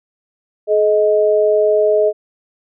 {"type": "tone pair together", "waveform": "sine", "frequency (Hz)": [426, 627], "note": ["G#4", "D#5"], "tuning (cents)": [44, 13], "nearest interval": "perfect fifth", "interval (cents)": 669, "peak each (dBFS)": -13, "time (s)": [0.67, 2.13], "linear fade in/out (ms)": 50, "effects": []}